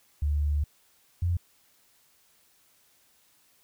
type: tone pair in turn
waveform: sine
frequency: 73.42 / 87.27 Hz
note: D2 / F2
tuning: 0 / -1 cents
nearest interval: minor third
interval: 299 cents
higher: second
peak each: -23 dBFS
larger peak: neither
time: 0.22-0.64 / 1.22-1.37 s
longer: first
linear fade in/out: 5 ms
effects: white hiss -64 dBFS RMS until 3.63 s